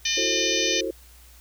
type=harmonic tone; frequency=605 Hz; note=D#5; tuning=49 cents flat; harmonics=3 / 4 / 5 / 6 / 7 / 8 / 9 / 10; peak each=-34 / -29 / -29 / -29 / -33 / -33 / -34 / -28 dBFS; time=0.05-0.81 s; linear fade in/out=5 ms
type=chord; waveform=sine; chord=F# half-diminished seventh; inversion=third; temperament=just; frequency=333 / 370 / 444 / 532.8 Hz; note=E4 / F#4 / A4 / C5; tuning=+18 / 0 / +16 / +31 cents; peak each=-31 dBFS; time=0.17-0.91 s; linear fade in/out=5 ms
effects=added 60 Hz sine -49 dBFS peak until 1.4 s + white hiss -53 dBFS RMS until 1.4 s